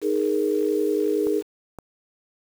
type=chord; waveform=sine; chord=D# suspended fourth; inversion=none; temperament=equal; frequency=311.1 / 415.3 / 466.2 Hz; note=D#4 / G#4 / A#4; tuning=0 / 0 / 0 cents; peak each=-25 / -22 / -26 dBFS; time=0.01-1.43 s; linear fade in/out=50 ms
type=clicks; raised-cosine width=1 ms; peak=-23 dBFS; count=2; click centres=1.27 / 1.787 s
effects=7-bit